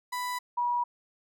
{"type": "tone pair in turn", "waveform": ["35% pulse", "sine"], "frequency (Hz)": [990, 966.3], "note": ["B5", "B5"], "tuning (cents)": [4, -38], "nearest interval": "unison", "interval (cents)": 42, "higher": "first", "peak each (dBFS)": [-29, -25], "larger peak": "second", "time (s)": [[0.12, 0.39], [0.57, 0.84]], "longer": "neither", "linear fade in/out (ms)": 10, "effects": []}